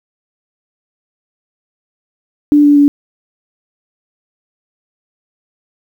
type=tone with pitch steps; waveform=sine; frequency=293.6 / 290.4 / 287.2 Hz; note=D4 / D4 / D4; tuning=0 / -19 / -39 cents; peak=-4 dBFS; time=2.52-2.88 s; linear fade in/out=0 ms; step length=120 ms; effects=7-bit